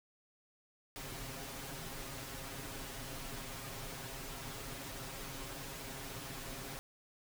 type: noise with comb filter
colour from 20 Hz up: pink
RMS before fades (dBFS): -45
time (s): 0.96-6.79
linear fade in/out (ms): 0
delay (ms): 7.4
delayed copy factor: +0.85
effects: none